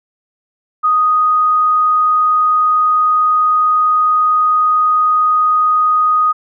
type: tone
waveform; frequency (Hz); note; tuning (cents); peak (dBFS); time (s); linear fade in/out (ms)
sine; 1244.5; D#6; 0; -9; 0.83-6.33; 20
effects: none

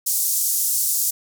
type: band-pass noise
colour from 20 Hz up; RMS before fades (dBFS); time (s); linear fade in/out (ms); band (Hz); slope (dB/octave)
white; -21; 0.06-1.11; 10; 5900 to 16000; 24
effects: none

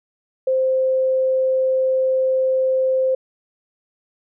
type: tone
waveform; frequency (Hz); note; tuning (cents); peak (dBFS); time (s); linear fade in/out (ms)
sine; 522; C5; -4; -15; 0.47-3.15; 5
effects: none

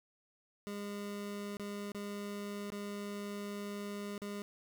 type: tone with dropouts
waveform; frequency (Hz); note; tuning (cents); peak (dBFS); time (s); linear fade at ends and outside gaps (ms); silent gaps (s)
25% pulse; 203.9; G#3; -32; -36; 0.67-4.42; 0; 1.569-1.597 / 1.919-1.947 / 2.702-2.721 / 4.179-4.218
effects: 11-bit

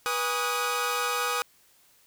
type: tone cluster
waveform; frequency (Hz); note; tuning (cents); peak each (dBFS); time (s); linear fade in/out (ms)
sawtooth; 487.3 / 819 / 1133 / 1246 / 1467; B4 / G#5 / C#6 / D#6 / F#6; -23 / -24 / +37 / +2 / -15; -29 / -31 / -33 / -25 / -32; 0.06-1.42; 0
effects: white hiss -61 dBFS RMS until 2.06 s

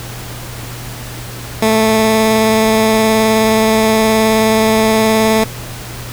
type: tone with vibrato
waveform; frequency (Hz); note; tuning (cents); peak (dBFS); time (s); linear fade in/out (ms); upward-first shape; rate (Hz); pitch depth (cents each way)
15% pulse; 220; A3; 0; -3; 1.62-5.44; 5; square; 19; 10
effects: added 120 Hz sine -28 dBFS peak until 6.12 s + pink hiss -29 dBFS RMS until 6.12 s

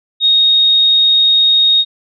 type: tone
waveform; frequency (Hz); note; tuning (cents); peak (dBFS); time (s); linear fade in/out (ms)
sine; 3731; A#7; +1; -7; 0.2-1.85; 50
effects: none

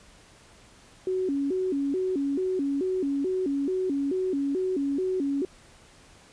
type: tone with vibrato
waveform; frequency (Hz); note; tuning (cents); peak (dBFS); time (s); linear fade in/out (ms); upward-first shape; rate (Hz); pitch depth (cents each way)
sine; 322.7; E4; -37; -24; 1.07-5.45; 2; square; 2.3; 250
effects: pink hiss -54 dBFS RMS until 6.32 s + resampled to 22050 Hz

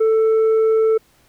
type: tone with tanh clipping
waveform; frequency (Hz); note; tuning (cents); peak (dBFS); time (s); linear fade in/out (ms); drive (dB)
triangle; 442.3; A4; +9; -13; 0-0.98; 10; 8
effects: pink hiss -56 dBFS RMS until 1.28 s

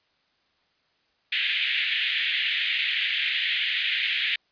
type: band-pass noise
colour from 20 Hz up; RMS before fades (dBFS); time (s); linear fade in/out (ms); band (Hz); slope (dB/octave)
white; -26; 1.32-4.36; 5; 1800 to 3500; 48
effects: white hiss -68 dBFS RMS until 4.51 s + resampled to 11025 Hz

